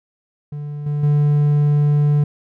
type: tone with level steps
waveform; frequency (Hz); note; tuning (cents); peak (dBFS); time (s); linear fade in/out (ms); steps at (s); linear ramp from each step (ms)
triangle; 146.83; D3; 0; -23 / -16 / -10; 0.52-2.24; 5; 0.86 / 1.03; 5
effects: none